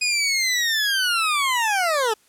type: linear sweep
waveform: 20% pulse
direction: down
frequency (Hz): 2496 to 415.3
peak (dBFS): -14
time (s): 0.01-2.14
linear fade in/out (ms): 10
effects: white hiss -59 dBFS RMS until 2.28 s + low-pass 12000 Hz 12 dB/octave